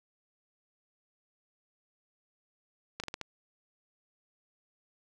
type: slowing click train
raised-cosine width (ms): 0.2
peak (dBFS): -19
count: 5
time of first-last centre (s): 3-3.213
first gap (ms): 37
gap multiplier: 1.25
effects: none